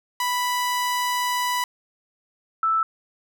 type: tone pair in turn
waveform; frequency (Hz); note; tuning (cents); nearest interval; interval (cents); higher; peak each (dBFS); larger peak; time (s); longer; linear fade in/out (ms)
sawtooth / sine; 987.8 / 1318.6; B5 / E6; 0 / 0; perfect fourth; 500; second; -18; neither; 0.2-1.64 / 2.63-2.83; first; 2
effects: none